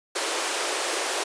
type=high-pass noise; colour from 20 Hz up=pink; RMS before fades=-27 dBFS; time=0.15-1.24 s; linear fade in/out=10 ms; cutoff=340 Hz; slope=48 dB/octave; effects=resampled to 22050 Hz